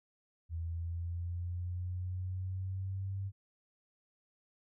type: linear sweep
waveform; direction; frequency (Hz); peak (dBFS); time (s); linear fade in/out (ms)
sine; up; 82.41 to 98; -35; 0.49-3.32; 50
effects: none